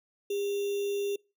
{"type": "tone with sample-and-hold", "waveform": "sine", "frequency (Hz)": 402.9, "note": "G4", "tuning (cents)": 48, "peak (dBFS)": -28, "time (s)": [0.3, 1.16], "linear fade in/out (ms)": 5, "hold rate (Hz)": 3150, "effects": ["noise-tail reverb RT60 0.3 s tail -25 dB re dry"]}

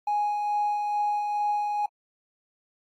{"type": "tone with tremolo", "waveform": "triangle", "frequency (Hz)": 830.6, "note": "G#5", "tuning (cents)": 0, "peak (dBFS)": -19, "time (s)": [0.07, 1.86], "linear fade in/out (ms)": 5, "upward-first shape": "sine", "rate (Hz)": 2.3, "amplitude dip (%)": 40, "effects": ["tanh soft clip ceiling -19 dBFS", "AAC 48 kbps"]}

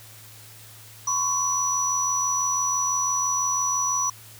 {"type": "tone cluster", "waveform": "sine", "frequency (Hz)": [1018, 1104, 5890], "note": ["C6", "C#6", "F#8"], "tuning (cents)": [-48, -7, -9], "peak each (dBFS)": [-29, -28, -23], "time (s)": [1.07, 4.1], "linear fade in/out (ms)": 5, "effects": ["added 109 Hz sine -49 dBFS peak until 4.39 s", "white hiss -47 dBFS RMS until 4.39 s"]}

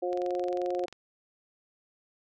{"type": "harmonic tone", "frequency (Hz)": 178.6, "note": "F3", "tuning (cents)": 39, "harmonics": [2, 3, 4], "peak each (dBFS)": [-31, -32, -35], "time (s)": [0.02, 0.86], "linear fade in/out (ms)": 10}
{"type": "click train", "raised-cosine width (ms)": 0.2, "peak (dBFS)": -28, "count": 19, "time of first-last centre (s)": [0.13, 0.926], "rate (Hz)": 22.6}
{"effects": []}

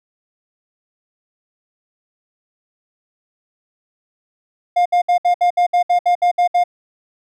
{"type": "tone bursts", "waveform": "triangle", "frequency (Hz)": 708, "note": "F5", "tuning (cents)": 23, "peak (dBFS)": -9, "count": 12, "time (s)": [4.76, 6.639], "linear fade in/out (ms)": 10, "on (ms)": 97, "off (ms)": 65, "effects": []}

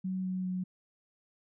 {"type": "tone with pitch steps", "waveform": "sine", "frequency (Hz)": [187, 185.39, 183.79], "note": ["F#3", "F#3", "F#3"], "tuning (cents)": [19, 4, -11], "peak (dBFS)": -31, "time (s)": [0.04, 0.64], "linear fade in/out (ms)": 10, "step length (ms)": 200, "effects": []}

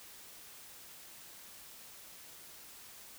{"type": "silence", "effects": ["white hiss -53 dBFS RMS until 3.18 s"]}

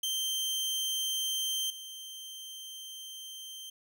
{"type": "tone with level steps", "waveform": "sawtooth", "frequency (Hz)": 3136, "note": "G7", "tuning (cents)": 0, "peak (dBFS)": [-27, -39], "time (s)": [0.03, 3.7], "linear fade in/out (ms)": 5, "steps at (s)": 1.7, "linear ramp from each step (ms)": 2, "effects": []}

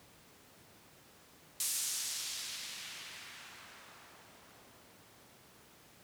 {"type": "noise with low-pass filter sweep", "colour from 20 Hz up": "violet", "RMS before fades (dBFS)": -44, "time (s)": [1.6, 5.93], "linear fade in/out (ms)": 2, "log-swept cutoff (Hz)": [9000, 210], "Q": 0.94, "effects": ["pink hiss -60 dBFS RMS until 6.03 s", "high-pass 100 Hz 12 dB/octave"]}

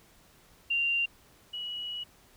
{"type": "tone pair in turn", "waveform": "sine", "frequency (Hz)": [2776, 2923], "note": ["F7", "F#7"], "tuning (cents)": [-11, -22], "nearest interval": "minor second", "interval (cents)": 89, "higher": "second", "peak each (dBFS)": [-25, -34], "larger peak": "first", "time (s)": [[0.7, 1.06], [1.53, 2.04]], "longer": "second", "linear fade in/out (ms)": 10, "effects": ["pink hiss -60 dBFS RMS until 2.36 s"]}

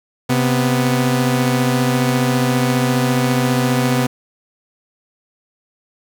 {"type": "tone pair together", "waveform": "sawtooth", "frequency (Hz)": [130.81, 246.9], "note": ["C3", "B3"], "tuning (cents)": [0, 0], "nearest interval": "major seventh", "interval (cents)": 1100, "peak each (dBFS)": -13, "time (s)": [0.29, 4.07], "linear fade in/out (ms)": 10, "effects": ["7-bit"]}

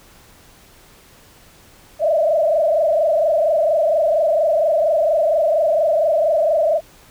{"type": "tone with frequency modulation", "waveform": "sine", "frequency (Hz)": 630, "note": "D#5", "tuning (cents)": 21, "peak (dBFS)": -13, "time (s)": [1.99, 6.81], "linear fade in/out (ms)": 50, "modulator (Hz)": 24.3, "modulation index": 1.9, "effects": ["pink hiss -48 dBFS RMS until 7.1 s"]}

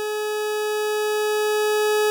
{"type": "tone with level ramp", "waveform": "40% pulse", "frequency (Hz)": 424.1, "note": "G#4", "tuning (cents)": 36, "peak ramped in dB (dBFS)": [-23, -16], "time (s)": [0, 2.1], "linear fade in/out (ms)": 0, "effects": []}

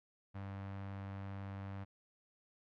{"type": "tone with notch filter", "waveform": "sawtooth", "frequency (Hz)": 98, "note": "G2", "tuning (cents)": 0, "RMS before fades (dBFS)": -45, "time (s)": [0.34, 1.85], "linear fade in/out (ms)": 20, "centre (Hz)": 380, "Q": 1.6, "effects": ["low-pass 2000 Hz 12 dB/octave"]}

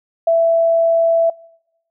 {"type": "tone", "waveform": "sine", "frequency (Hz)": 664, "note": "E5", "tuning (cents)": 12, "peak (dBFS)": -10, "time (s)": [0.27, 1.3], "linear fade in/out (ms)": 5, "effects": ["noise-tail reverb RT60 0.9 s tail -26 dB re dry"]}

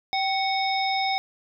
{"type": "harmonic tone with a mistuned harmonic", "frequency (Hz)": 740, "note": "F#5", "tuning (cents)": 0, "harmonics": [1, 3, 5, 7], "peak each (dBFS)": [-24, -29, -31, -32], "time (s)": [0.13, 1.18], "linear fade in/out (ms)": 0, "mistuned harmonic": 1, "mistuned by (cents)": 78, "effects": []}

